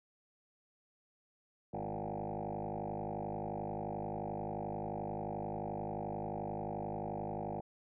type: tone with frequency modulation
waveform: sine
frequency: 466.2 Hz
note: A#4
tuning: in tune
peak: -36 dBFS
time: 1.73-7.61 s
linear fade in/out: 10 ms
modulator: 51.4 Hz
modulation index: 7.1
effects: tanh soft clip ceiling -32 dBFS